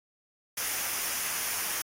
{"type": "noise with comb filter", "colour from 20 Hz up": "white", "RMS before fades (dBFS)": -32, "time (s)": [0.57, 1.82], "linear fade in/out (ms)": 5, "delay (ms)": 0.25, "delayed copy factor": -0.5, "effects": ["AAC 48 kbps"]}